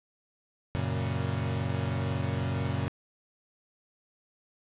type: chord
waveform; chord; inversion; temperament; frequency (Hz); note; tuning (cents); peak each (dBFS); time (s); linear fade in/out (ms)
35% pulse; F# major; none; equal; 92.5 / 116.54 / 138.59; F#2 / A#2 / C#3; 0 / 0 / 0; -31; 0.75-2.88; 0
effects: resampled to 8000 Hz + 10-bit